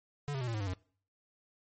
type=tone with pitch steps; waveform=square; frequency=144.6 / 134.14 / 124.44 / 115.43 / 107.08 / 99.34 / 92.15 Hz; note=D3 / C3 / B2 / A#2 / A2 / G2 / F#2; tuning=-27 / +43 / +14 / -17 / -47 / +24 / -7 cents; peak=-34 dBFS; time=0.28-0.735 s; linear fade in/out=0 ms; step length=65 ms; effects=noise-tail reverb RT60 0.5 s tail -23 dB re dry + MP3 32 kbps